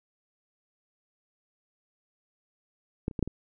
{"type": "clicks", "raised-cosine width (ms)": 3, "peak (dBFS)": [-15, -30, -18, -11, -23], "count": 5, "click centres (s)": [3.081, 3.112, 3.192, 3.227, 3.276], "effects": []}